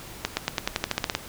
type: accelerating click train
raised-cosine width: 0.2 ms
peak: -6 dBFS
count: 12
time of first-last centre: 0.25-1.151 s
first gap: 120 ms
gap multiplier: 0.92
effects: pink hiss -42 dBFS RMS until 1.28 s